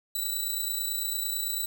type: tone with amplitude modulation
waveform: 5% pulse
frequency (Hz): 3951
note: B7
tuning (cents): 0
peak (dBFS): -19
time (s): 0.15-1.66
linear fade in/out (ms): 5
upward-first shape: sine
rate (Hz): 29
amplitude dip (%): 40
effects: none